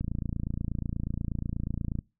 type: click train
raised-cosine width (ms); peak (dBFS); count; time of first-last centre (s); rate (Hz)
5; -19; 57; 0.01-1.989; 28.3
effects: noise-tail reverb RT60 0.3 s tail -25 dB re dry